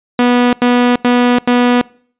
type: tone bursts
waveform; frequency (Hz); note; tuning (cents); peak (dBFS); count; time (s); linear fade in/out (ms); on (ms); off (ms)
sawtooth; 244.7; B3; -16; -4; 4; 0.19-1.814; 2; 340; 88
effects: noise-tail reverb RT60 0.5 s tail -24 dB re dry + resampled to 8000 Hz